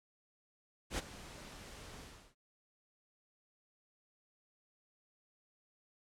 pink noise with ADSR envelope, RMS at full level -35 dBFS, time 0.9-2.35 s, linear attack 83 ms, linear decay 22 ms, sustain -16 dB, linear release 350 ms, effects low-pass 9000 Hz 12 dB/octave

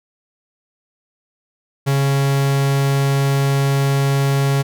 45% pulse tone, 138.3 Hz, C#3, 4 cents flat, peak -14 dBFS, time 1.86-4.63 s, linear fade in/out 20 ms, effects none

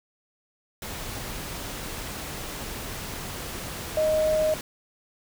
sine tone in noise, 622.3 Hz, D#5, in tune, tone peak -20 dBFS, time 3.97-4.54 s, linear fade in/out 2 ms, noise pink, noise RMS -35 dBFS, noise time 0.82-4.61 s, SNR +12 dB, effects none

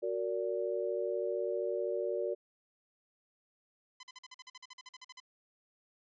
sine chord, Gb augmented, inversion none, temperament just, 370 / 462.5 / 578.1 Hz, Gb4 / Bb4 / D5, 0 / -14 / -27 cents, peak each -36 dBFS, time 0.02-2.35 s, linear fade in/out 20 ms
10% pulse tone bursts, 1017 Hz, C6, 50 cents flat, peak -39 dBFS, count 16, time 4-5.202 s, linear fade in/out 5 ms, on 32 ms, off 46 ms
effects resampled to 16000 Hz

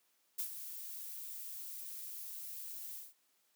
violet noise with ADSR envelope, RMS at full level -36 dBFS, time 0.38-3.14 s, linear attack 14 ms, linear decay 82 ms, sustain -10 dB, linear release 180 ms, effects white hiss -75 dBFS RMS until 3.55 s + high-pass 200 Hz 12 dB/octave

